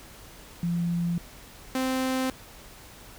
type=tone pair in turn; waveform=sine / sawtooth; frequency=171.9 / 260.2 Hz; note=F3 / C4; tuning=-27 / -9 cents; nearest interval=perfect fifth; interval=718 cents; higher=second; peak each=-24 / -21 dBFS; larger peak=second; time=0.63-1.18 / 1.75-2.3 s; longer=neither; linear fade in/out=2 ms; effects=added 46 Hz sine -54 dBFS peak until 3.18 s + pink hiss -48 dBFS RMS until 3.18 s